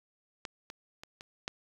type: clicks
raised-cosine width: 0.2 ms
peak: -20 / -25 / -27 / -28 / -17 dBFS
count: 5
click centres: 0.452 / 0.701 / 1.035 / 1.209 / 1.479 s
effects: 8-bit